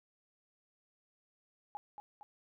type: tone with echo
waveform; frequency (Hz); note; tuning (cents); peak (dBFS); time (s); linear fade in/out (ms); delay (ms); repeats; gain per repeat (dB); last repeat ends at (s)
sine; 832; G#5; +3; -39; 1.75-1.77; 0; 230; 2; -5; 2.23
effects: none